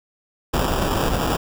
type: noise with sample-and-hold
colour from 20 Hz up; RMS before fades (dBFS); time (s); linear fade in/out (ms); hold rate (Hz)
pink; -21; 0.53-1.37; 10; 2100
effects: none